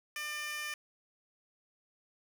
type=tone with high-pass filter; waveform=15% pulse; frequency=599 Hz; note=D5; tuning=34 cents sharp; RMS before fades=-39 dBFS; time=0.16-0.74 s; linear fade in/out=2 ms; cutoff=2000 Hz; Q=1.2; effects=none